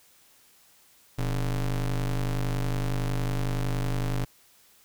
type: ring-modulated tone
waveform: square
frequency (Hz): 73.42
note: D2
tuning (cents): 0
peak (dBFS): -23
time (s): 1.18-4.25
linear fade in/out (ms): 10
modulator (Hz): 48
effects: white hiss -59 dBFS RMS until 4.84 s